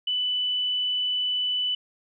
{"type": "tone", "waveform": "sine", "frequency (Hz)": 2987, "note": "F#7", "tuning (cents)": 16, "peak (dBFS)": -23, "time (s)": [0.07, 1.75], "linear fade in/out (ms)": 5, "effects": []}